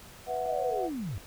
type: chord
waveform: sine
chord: B suspended fourth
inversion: none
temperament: just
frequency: 493.9 / 658.5 / 740.8 Hz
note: B4 / E5 / F#5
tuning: 0 / -2 / +2 cents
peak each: -34 / -35 / -32 dBFS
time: 0.26-0.9 s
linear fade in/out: 50 ms
type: linear sweep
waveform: sine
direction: down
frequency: 670 to 78.9 Hz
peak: -32 dBFS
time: 0.46-1.18 s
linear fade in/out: 0 ms
effects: pink hiss -50 dBFS RMS until 1.26 s